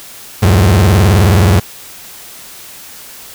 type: tone with vibrato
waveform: 35% pulse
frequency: 93.9 Hz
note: F#2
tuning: 26 cents sharp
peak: -4 dBFS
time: 0.42-1.6 s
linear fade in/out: 10 ms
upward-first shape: sine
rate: 19 Hz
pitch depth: 260 cents each way
effects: white hiss -33 dBFS RMS until 3.34 s